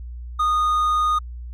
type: tone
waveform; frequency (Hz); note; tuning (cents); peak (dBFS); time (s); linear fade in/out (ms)
triangle; 1233; D#6; -16; -15; 0.39-1.19; 10
effects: added 60 Hz sine -31 dBFS peak until 1.53 s